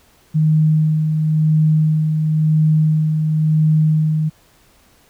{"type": "tone with tremolo", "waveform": "sine", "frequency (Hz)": 155.56, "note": "D#3", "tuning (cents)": 0, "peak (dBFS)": -10, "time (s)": [0.34, 4.3], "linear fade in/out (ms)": 20, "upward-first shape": "sine", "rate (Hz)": 0.96, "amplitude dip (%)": 40, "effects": ["pink hiss -53 dBFS RMS until 5.09 s"]}